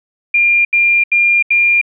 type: tone bursts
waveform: sine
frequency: 2400 Hz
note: D7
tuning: 37 cents sharp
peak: -8 dBFS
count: 4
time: 0.34-1.814 s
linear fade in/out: 5 ms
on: 310 ms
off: 78 ms
effects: none